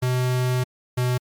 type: tone pair in turn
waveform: square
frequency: 126.3 / 124.99 Hz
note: B2 / B2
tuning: +39 / +21 cents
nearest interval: unison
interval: 18 cents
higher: first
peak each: -20 dBFS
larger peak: neither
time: 0.02-0.64 / 0.97-1.18 s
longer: first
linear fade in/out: 10 ms
effects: MP3 96 kbps